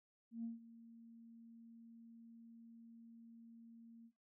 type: tone with ADSR envelope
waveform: sine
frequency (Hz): 230.1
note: A#3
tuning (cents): -22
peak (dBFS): -39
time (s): 0.31-4.12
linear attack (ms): 130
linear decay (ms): 150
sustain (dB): -17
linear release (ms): 65
effects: noise-tail reverb RT60 0.2 s tail -20 dB re dry + tanh soft clip ceiling -35 dBFS